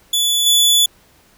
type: tone with level steps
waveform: sawtooth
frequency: 3450 Hz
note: A7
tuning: 35 cents flat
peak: -11 / -7 dBFS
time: 0.13-0.86 s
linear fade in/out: 5 ms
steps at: 0.46 s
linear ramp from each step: 5 ms
effects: pink hiss -52 dBFS RMS until 1.37 s